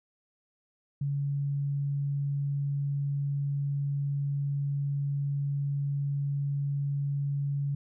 sine tone, 141.3 Hz, C#3, 34 cents sharp, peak -27 dBFS, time 1.01-7.75 s, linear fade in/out 5 ms, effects none

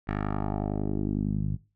10% pulse tone with low-pass filter sweep, 51 Hz, G#1, 31 cents flat, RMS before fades -29 dBFS, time 0.07-1.57 s, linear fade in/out 20 ms, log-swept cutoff 1900 to 130 Hz, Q 1.9, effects noise-tail reverb RT60 0.3 s tail -19 dB re dry

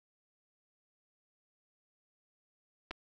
clicks, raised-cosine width 0.3 ms, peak -25 dBFS, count 2, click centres 2.909 / 2.912 s, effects resampled to 16000 Hz + 11-bit

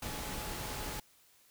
sine tone in noise, 849 Hz, G#5, 38 cents sharp, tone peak -49 dBFS, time 0.02-1 s, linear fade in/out 5 ms, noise pink, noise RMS -40 dBFS, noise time 0.02-1 s, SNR -12 dB, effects white hiss -65 dBFS RMS until 1.5 s

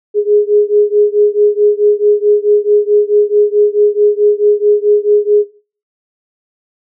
sine beating tone pair, 414 / 418.6 Hz, G#4 / G#4, -5 / +14 cents, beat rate 4.6 Hz, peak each -10 dBFS, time 0.14-5.46 s, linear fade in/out 50 ms, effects noise-tail reverb RT60 0.4 s tail -17 dB re dry

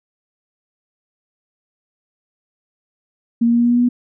sine tone with pitch steps, 233.1 / 234.7 / 236.4 / 238 / 239.7 / 241.3 / 243 / 244.7 Hz, A#3 / A#3 / A#3 / A#3 / A#3 / B3 / B3 / B3, 0 / +12 / +24 / +36 / +48 / -40 / -28 / -16 cents, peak -11 dBFS, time 3.41-3.89 s, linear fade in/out 10 ms, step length 60 ms, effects none

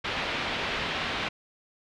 white low-pass noise, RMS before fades -31 dBFS, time 0.04-1.29 s, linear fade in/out 10 ms, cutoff 3400 Hz, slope 24 dB/octave, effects none

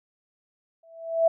sine tone with exponential growth, 659.3 Hz, E5, in tune, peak -14 dBFS, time 0.83-1.28 s, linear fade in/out 5 ms, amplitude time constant 97 ms, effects none

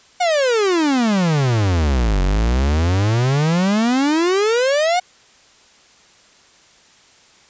45% pulse exponential two-way sweep, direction down then up, 740 to 45.18 to 740 Hz, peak -14 dBFS, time 0.2-5 s, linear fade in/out 10 ms, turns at 2.22 s, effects white hiss -50 dBFS RMS until 7.49 s + resampled to 16000 Hz

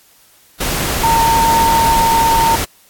sine tone in noise, 912 Hz, A#5, 38 cents flat, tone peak -10 dBFS, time 1.03-2.56 s, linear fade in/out 10 ms, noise pink, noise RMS -18 dBFS, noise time 0.6-2.65 s, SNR +5 dB, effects white hiss -49 dBFS RMS until 2.89 s + AAC 64 kbps

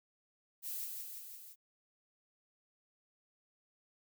violet noise with echo, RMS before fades -41 dBFS, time 0.62-0.88 s, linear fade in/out 50 ms, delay 170 ms, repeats 4, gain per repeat -3 dB, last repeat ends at 1.56 s, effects none

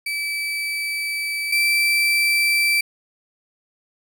35% pulse tone pair in turn, 2308 / 2332 Hz, D7 / D7, -31 / -13 cents, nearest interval unison, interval 18 cents, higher second, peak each -21 / -14 dBFS, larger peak second, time 0.06-1.52 / 1.52-2.81 s, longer first, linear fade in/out 5 ms, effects none

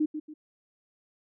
sine tone with echo, 305.8 Hz, D#4, 30 cents flat, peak -22 dBFS, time 0-0.06 s, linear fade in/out 10 ms, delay 140 ms, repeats 2, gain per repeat -9 dB, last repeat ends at 0.34 s, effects none

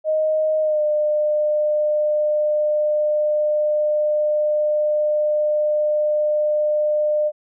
sine tone with pitch glide, 622.3 to 602.5 Hz, D#5 to D5, 0 to +44 cents, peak -16 dBFS, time 0.04-7.32 s, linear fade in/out 50 ms, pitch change -56 cents, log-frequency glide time 0.61-0.82 s, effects none

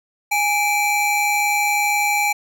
square tone pair together, 827 / 2329 Hz, G#5 / D7, -8 / -15 cents, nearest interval octave + tritone, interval 1793 cents, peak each -20 dBFS, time 0.31-2.33 s, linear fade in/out 10 ms, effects none

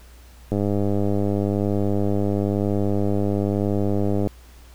click train, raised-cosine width 2 ms, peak -10 dBFS, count 380, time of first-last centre 0.52-4.272 s, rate 101 Hz, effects added 60 Hz sine -44 dBFS peak until 4.74 s + pink hiss -52 dBFS RMS until 4.74 s

